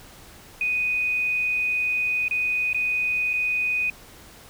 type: tone with dropouts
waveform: sine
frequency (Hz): 2489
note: D#7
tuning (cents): 0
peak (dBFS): -21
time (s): 0.61-3.9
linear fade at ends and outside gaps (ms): 2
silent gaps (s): 2.282-2.31 / 2.731-2.745 / 3.333-3.337
effects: pink hiss -47 dBFS RMS until 4.49 s